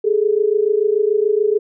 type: tone pair together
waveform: sine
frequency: 407.9 / 434.8 Hz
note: G#4 / A4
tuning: -31 / -21 cents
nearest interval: minor second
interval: 110 cents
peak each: -16 dBFS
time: 0.04-1.59 s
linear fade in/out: 10 ms
effects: none